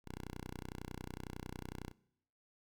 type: tone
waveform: 5% pulse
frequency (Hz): 30.97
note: B0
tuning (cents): +6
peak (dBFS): -33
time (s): 0.04-1.93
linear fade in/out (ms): 50
effects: noise-tail reverb RT60 0.8 s tail -23 dB re dry